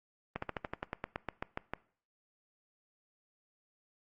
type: slowing click train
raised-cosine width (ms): 0.5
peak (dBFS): -20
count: 14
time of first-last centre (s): 0.36-1.736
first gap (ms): 64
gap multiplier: 1.08
effects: noise-tail reverb RT60 0.5 s tail -21 dB re dry + Opus 24 kbps